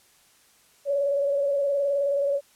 sine tone with vibrato, 563 Hz, C#5, 27 cents sharp, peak -21 dBFS, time 0.85-2.41 s, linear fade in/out 50 ms, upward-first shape square, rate 19 Hz, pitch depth 28 cents each way, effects white hiss -59 dBFS RMS until 2.55 s + low-pass 12000 Hz 12 dB/octave

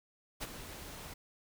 pink noise with ADSR envelope, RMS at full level -37 dBFS, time 0.4-1.14 s, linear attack 28 ms, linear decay 28 ms, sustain -10 dB, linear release 8 ms, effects none

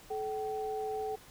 sine tone pair together, 431.7 / 767.2 Hz, A4 / G5, -33 / -37 cents, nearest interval minor seventh, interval 996 cents, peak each -35 / -37 dBFS, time 0.1-1.16 s, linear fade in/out 10 ms, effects pink hiss -55 dBFS RMS until 1.3 s

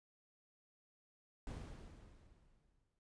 brown noise with exponential decay, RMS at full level -44 dBFS, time 1.47-2.99 s, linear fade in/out 1 ms, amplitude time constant 330 ms, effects resampled to 22050 Hz

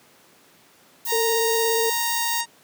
violet noise, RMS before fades -29 dBFS, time 1.05-2.41 s, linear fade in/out 5 ms
harmonic tone, 932.3 Hz, A#5, in tune, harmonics 1 / 2 / 3 / 4 / 5 / 6 / 7 / 8 / 9 / 10, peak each -27 / -30 / -35 / -32 / -34 / -35 / -34 / -39 / -34 / -39 dBFS, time 1.06-2.46 s, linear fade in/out 50 ms
sine tone with vibrato, 452.2 Hz, A4, 47 cents sharp, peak -21 dBFS, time 1.12-1.9 s, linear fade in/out 5 ms, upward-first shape sine, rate 17 Hz, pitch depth 24 cents each way
effects pink hiss -54 dBFS RMS until 2.63 s + high-pass 200 Hz 12 dB/octave

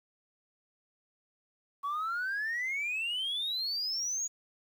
sine exponential sweep, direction up, 1108.7 to 6840 Hz, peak -29 dBFS, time 1.83-4.28 s, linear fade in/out 20 ms, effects tanh soft clip ceiling -29 dBFS + 10-bit

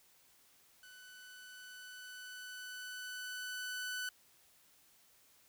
sawtooth tone with level ramp, 1497 Hz, F#6, 20 cents sharp, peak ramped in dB -51 to -34 dBFS, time 0.83-4.09 s, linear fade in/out 2 ms, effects white hiss -67 dBFS RMS until 5.48 s

